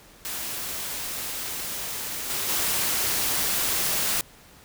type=noise with level steps; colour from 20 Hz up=white; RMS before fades=-32 / -28 / -25 dBFS; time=0.25-4.21 s; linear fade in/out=0 ms; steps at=2.29 / 2.48 s; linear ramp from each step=20 ms; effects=pink hiss -51 dBFS RMS until 4.64 s